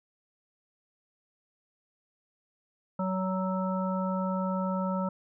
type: harmonic tone with a mistuned harmonic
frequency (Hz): 187.8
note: F#3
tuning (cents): +26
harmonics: 1 / 3 / 5 / 7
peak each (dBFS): -29 / -34 / -36 / -37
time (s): 2.99-5.09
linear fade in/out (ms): 5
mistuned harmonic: 5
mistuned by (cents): -15
effects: none